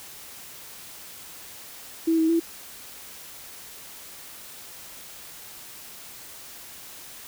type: tone with pitch steps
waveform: sine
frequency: 326.8 / 321.1 / 332.8 Hz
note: E4 / E4 / E4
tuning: -15 / -45 / +17 cents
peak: -18 dBFS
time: 2.07-2.4 s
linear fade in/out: 10 ms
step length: 110 ms
effects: white hiss -43 dBFS RMS until 7.27 s